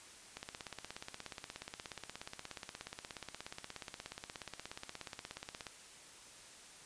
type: click train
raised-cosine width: 0.2 ms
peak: -26 dBFS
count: 90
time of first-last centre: 0.37-5.668 s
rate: 16.8 Hz
effects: white hiss -56 dBFS RMS until 6.85 s + resampled to 22050 Hz